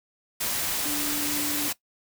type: tone in noise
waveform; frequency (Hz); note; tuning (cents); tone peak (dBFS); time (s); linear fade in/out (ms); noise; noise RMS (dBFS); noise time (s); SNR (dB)
sine; 293.7; D4; 0; -31; 0.85-1.69; 10; white; -28; 0.4-1.73; -6
effects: noise-tail reverb RT60 0.1 s tail -18 dB re dry